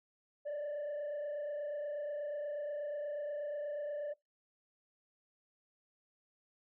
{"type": "tone with frequency modulation", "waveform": "sine", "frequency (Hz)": 587.3, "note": "D5", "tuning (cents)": 0, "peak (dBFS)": -34, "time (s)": [0.45, 4.14], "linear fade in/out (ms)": 20, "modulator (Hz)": 28.3, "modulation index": 0.55, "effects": ["noise-tail reverb RT60 0.2 s tail -26 dB re dry", "tanh soft clip ceiling -36 dBFS"]}